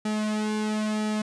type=tone with flanger; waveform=sawtooth; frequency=213.8 Hz; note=A3; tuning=49 cents flat; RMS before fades=-27 dBFS; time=0.05-1.22 s; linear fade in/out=5 ms; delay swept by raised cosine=1.9 to 3.1 ms; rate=1 Hz; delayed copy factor=-0.8; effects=resampled to 22050 Hz